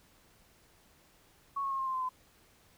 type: tone with pitch steps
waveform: sine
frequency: 1108.7 / 1093.4 / 1078.4 / 1063.5 / 1048.9 / 1034.5 / 1020.2 Hz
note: C#6 / C#6 / C#6 / C6 / C6 / C6 / C6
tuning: 0 / -24 / -48 / +28 / +4 / -20 / -44 cents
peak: -31 dBFS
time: 1.56-2.092 s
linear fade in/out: 10 ms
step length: 76 ms
effects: pink hiss -64 dBFS RMS until 2.77 s